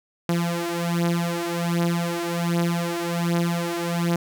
sawtooth beating tone pair, 170.3 / 171.6 Hz, F3 / F3, -43 / -30 cents, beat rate 1.3 Hz, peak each -21 dBFS, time 0.29-4.16 s, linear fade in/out 2 ms, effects none

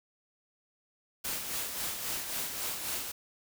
white noise with tremolo, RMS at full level -34 dBFS, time 1.24-3.12 s, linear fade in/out 10 ms, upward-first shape sine, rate 3.7 Hz, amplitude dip 45%, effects none

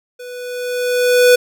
square tone with level ramp, 493.9 Hz, B4, in tune, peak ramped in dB -31 to -6 dBFS, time 0.19-1.36 s, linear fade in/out 10 ms, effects none

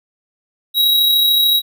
square tone with amplitude modulation, 3848 Hz, B7, 46 cents flat, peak -10 dBFS, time 0.74-1.62 s, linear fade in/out 50 ms, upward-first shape sine, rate 33.5 Hz, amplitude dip 30%, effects none

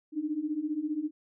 sine beating tone pair, 293.7 / 308.7 Hz, D4 / D#4, 0 / -14 cents, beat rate 15 Hz, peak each -34 / -31 dBFS, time 0.12-1.11 s, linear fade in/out 50 ms, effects none

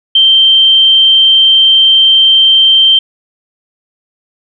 sine tone, 3135 Hz, G7, 1 cent flat, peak -3 dBFS, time 0.15-2.99 s, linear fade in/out 5 ms, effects none

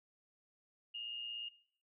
sine tone with amplitude modulation, 2840 Hz, F7, 28 cents sharp, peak -39 dBFS, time 0.94-1.49 s, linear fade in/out 10 ms, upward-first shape sine, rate 117 Hz, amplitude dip 55%, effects noise-tail reverb RT60 0.6 s tail -18 dB re dry

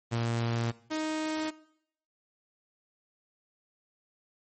sawtooth tone pair in turn, 116.6 / 312.2 Hz, A#2 / D#4, +1 / +6 cents, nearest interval octave + perfect fourth, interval 1705 cents, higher second, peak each -24 / -26 dBFS, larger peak first, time 0.11-0.72 / 0.9-1.51 s, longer neither, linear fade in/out 20 ms, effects noise-tail reverb RT60 0.7 s tail -19 dB re dry + MP3 32 kbps

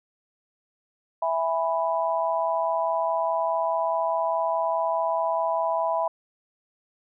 sine chord, E major, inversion none, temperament just, 659.3 / 824.1 / 988.9 Hz, E5 / G#5 / B5, 0 / -14 / +2 cents, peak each -25 / -30 / -26 dBFS, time 1.22-6.08 s, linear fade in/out 5 ms, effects none

